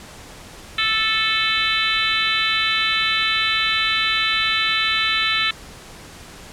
harmonic tone with a mistuned harmonic, 440 Hz, A4, in tune, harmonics 3 / 4 / 5 / 6 / 7 / 8 / 9, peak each -25 / -25 / -25 / -25 / -25 / -25 / -25 dBFS, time 0.78-5.51 s, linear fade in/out 5 ms, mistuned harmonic 6, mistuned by -18 cents, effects pink hiss -40 dBFS RMS until 6.52 s + low-pass 10000 Hz 12 dB/octave

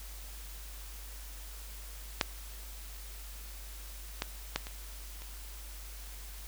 clicks, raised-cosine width 0.2 ms, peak -8 / -14 / -12 / -24 / -29 dBFS, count 5, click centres 2.212 / 4.221 / 4.56 / 4.669 / 5.22 s, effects added 50 Hz sine -44 dBFS peak until 6.47 s + white hiss -50 dBFS RMS until 6.47 s

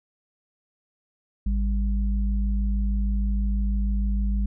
sine tone pair together, 53.19 / 200 Hz, G#1 / G3, +42 / +35 cents, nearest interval octave + major seventh, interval 2293 cents, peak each -21 / -30 dBFS, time 1.46-4.46 s, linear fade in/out 5 ms, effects none

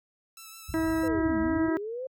5% pulse tone with vibrato, 1318.5 Hz, E6, in tune, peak -33 dBFS, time 0.37-1.08 s, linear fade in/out 2 ms, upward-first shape triangle, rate 6.2 Hz, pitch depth 25 cents each way
white low-pass noise, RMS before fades -36 dBFS, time 0.68-1.69 s, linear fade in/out 5 ms, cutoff 100 Hz, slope 24 dB/octave
harmonic tone, 322.7 Hz, E4, 37 cents flat, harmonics 1 / 2 / 3 / 4 / 5 / 6, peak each -25 / -35 / -38 / -40 / -39 / -42 dBFS, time 0.74-1.77 s, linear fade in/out 0 ms
sine linear two-way sweep, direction down then up, 533 to 204.8 to 533 Hz, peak -32 dBFS, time 1.03-2.07 s, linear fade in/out 5 ms, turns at 1.38 s
effects high-pass 60 Hz 12 dB/octave

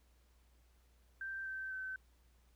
sine tone with pitch steps, 1568 / 1550 / 1532.2 Hz, G6 / G6 / G6, 0 / -20 / -40 cents, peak -40 dBFS, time 1.21-1.96 s, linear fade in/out 2 ms, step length 250 ms, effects added 60 Hz sine -66 dBFS peak until 2.55 s + pink hiss -75 dBFS RMS until 2.55 s

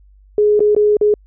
sine tone with dropouts, 418.7 Hz, G#4, 14 cents sharp, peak -9 dBFS, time 0.38-1.14 s, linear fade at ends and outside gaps 2 ms, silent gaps 0.594-0.604 / 0.749-0.764 / 0.969-1.012 s, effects added 49 Hz sine -44 dBFS peak until 1.26 s

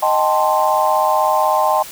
sine chord, A half-diminished seventh, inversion second, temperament equal, 622.3 / 784 / 880 / 1046.5 Hz, Eb5 / G5 / A5 / C6, 0 / 0 / 0 / 0 cents, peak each -18 dBFS, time 0.02-1.83 s, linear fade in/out 10 ms, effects white hiss -34 dBFS RMS until 1.91 s

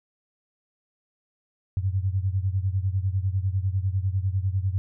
sine beating tone pair, 92.5 / 102.5 Hz, F#2 / G#2, 0 / -22 cents, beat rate 10 Hz, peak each -24 / -27 dBFS, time 1.77-4.78 s, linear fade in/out 0 ms, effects none

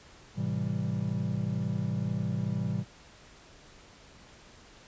triangle chord, A minor seventh, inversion none, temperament equal with one note detuned, 108.74 / 130.81 / 164.81 / 196 Hz, A2 / C3 / E3 / G3, -20 / 0 / 0 / 0 cents, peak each -32 dBFS, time 0.35-2.85 s, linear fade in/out 50 ms, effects pink hiss -54 dBFS RMS until 4.87 s + resampled to 16000 Hz

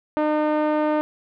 5% pulse tone with low-pass filter, 303.8 Hz, D#4, 41 cents flat, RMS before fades -21 dBFS, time 0.17-1.01 s, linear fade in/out 0 ms, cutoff 670 Hz, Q 1, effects none

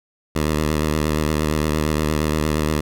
10% pulse tone with vibrato, 76.6 Hz, D#2, 27 cents flat, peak -10 dBFS, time 0.35-2.81 s, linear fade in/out 10 ms, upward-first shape sine, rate 8.6 Hz, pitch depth 45 cents each way, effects none

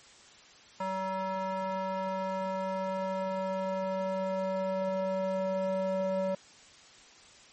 square tone with band-pass filter sweep, 189.8 Hz, F#3, 44 cents sharp, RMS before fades -32 dBFS, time 0.8-6.35 s, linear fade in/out 5 ms, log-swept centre 900 to 570 Hz, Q 2.2, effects white hiss -55 dBFS RMS until 7.52 s + MP3 32 kbps

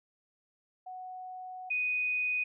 sine tone pair in turn, 740 / 2489 Hz, F#5 / D#7, 0 / 0 cents, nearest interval octave + major sixth, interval 2100 cents, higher second, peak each -40 / -28 dBFS, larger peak second, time 0.86-1.7 / 1.7-2.44 s, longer first, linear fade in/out 10 ms, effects none

